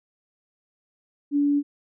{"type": "tone", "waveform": "sine", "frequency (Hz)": 287.4, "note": "D4", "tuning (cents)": -37, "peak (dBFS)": -18, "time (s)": [1.31, 1.63], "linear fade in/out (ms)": 50, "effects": []}